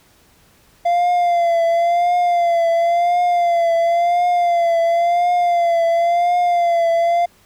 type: tone with vibrato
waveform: triangle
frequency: 690 Hz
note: F5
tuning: 21 cents flat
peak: -11 dBFS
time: 0.85-7.26 s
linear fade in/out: 10 ms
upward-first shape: triangle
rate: 0.95 Hz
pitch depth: 55 cents each way
effects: pink hiss -53 dBFS RMS until 7.45 s